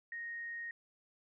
sine tone, 1864.7 Hz, A#6, in tune, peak -40 dBFS, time 0.12-0.71 s, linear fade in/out 2 ms, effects none

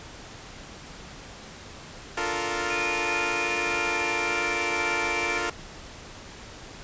10% pulse chord, Bb major seventh, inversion first, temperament equal, 293.7 / 349.2 / 440 / 466.2 Hz, D4 / F4 / A4 / Bb4, 0 / 0 / 0 / 0 cents, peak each -28 / -22 / -24 / -24 dBFS, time 2.17-5.5 s, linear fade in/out 5 ms
sine tone with pitch glide, 2441 to 2347 Hz, D#7 to D7, -34 to -2 cents, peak -28 dBFS, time 2.7-5.38 s, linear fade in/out 5 ms, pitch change -68 cents, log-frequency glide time 3.39-4.63 s
effects pink hiss -43 dBFS RMS until 6.83 s + resampled to 16000 Hz

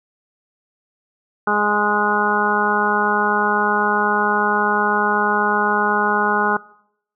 harmonic tone with a mistuned harmonic, 208.1 Hz, G#3, 4 cents sharp, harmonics 1 / 2 / 3 / 4 / 5 / 6 / 7, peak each -25 / -23 / -30 / -21 / -23 / -22 / -21 dBFS, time 1.47-6.57 s, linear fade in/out 5 ms, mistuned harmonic 3, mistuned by -15 cents, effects noise-tail reverb RT60 0.7 s tail -22 dB re dry

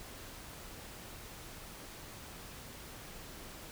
silence, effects pink hiss -49 dBFS RMS until 3.71 s

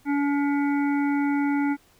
harmonic tone with a mistuned harmonic, 285 Hz, C#4, 48 cents sharp, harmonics 1 / 3 / 5 / 7 / 8, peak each -21 / -31 / -35 / -38 / -39 dBFS, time 0.05-1.77 s, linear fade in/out 50 ms, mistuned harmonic 8, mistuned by -36 cents, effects pink hiss -59 dBFS RMS until 1.99 s

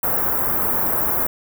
white band-stop noise, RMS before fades -20 dBFS, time 0.03-1.27 s, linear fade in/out 5 ms, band 1400 to 14000 Hz, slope 24 dB/octave, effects none

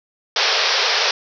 white band-pass noise, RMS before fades -18 dBFS, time 0.36-1.11 s, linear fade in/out 2 ms, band 400 to 5600 Hz, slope 96 dB/octave, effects none

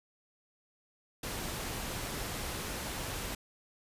pink noise, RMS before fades -38 dBFS, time 1.23-3.35 s, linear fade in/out 5 ms, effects resampled to 32000 Hz

